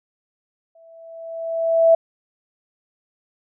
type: tone with exponential growth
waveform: sine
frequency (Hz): 659.3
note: E5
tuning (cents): 0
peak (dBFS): -8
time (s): 0.75-1.95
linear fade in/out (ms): 5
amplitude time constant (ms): 260
effects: none